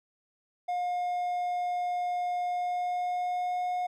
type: tone with pitch glide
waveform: triangle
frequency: 714 to 721.5 Hz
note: F5 to F#5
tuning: +38 to -44 cents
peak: -26 dBFS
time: 0.68-3.87 s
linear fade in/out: 10 ms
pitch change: +18 cents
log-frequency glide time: 2.45-3.63 s
effects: none